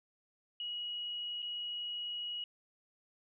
sine tone with dropouts, 2906 Hz, F#7, 32 cents flat, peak -37 dBFS, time 0.6-2.44 s, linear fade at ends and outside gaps 2 ms, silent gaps 1.421-1.426 s, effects none

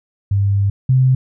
sine tone pair in turn, 99.6 / 129.85 Hz, G2 / C3, +28 / -13 cents, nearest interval perfect fourth, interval 459 cents, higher second, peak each -12 / -9 dBFS, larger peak second, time 0.31-0.7 / 0.89-1.15 s, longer first, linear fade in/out 5 ms, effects none

